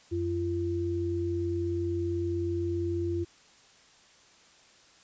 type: tone pair together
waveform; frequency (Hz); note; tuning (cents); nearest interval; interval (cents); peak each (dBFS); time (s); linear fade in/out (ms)
sine; 90.73 / 342.3; F#2 / F4; -33 / -35; octave + major seventh; 2298; -32 / -29; 0.11-3.25; 20
effects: white hiss -58 dBFS RMS until 5.03 s + resampled to 16000 Hz